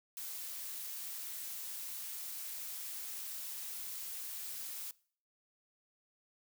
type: noise with amplitude modulation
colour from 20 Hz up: blue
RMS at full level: -42 dBFS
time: 0.17-4.91 s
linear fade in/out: 2 ms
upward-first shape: sine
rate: 288 Hz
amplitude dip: 30%
effects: noise-tail reverb RT60 0.5 s tail -22 dB re dry